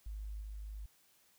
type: tone with level steps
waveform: sine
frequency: 51.9 Hz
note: G#1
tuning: in tune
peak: -40 / -42 dBFS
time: 0.06-0.86 s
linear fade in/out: 5 ms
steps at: 0.41 s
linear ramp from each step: 5 ms
effects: white hiss -69 dBFS RMS until 1.38 s